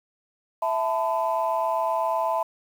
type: chord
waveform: sine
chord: E suspended fourth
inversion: none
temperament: equal with one note detuned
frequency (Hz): 659.3 / 880 / 1007.9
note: E5 / A5 / B5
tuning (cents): 0 / 0 / +35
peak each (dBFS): -25 / -26 / -26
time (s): 0.62-2.43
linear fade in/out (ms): 5
effects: tanh soft clip ceiling -14 dBFS + 8-bit